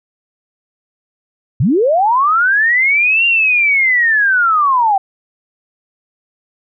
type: linear two-way sweep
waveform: sine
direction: up then down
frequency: 99.1 to 2794 to 756 Hz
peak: -9 dBFS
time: 1.6-4.98 s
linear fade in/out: 5 ms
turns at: 3.26 s
effects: none